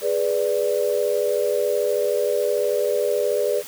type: chord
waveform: sine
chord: G# diminished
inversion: none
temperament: equal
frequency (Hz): 415.3 / 493.9 / 587.3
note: G#4 / B4 / D5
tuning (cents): 0 / 0 / 0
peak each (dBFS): -23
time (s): 0.01-3.63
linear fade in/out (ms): 50
effects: white hiss -38 dBFS RMS until 3.67 s + high-pass 100 Hz 12 dB/octave